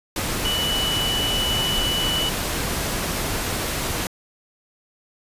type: tone in noise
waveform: sine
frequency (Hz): 2962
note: F#7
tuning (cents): +1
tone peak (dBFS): -22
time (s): 0.45-2.29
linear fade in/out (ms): 2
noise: pink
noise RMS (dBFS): -25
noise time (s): 0.16-4.07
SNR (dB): 0
effects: resampled to 32000 Hz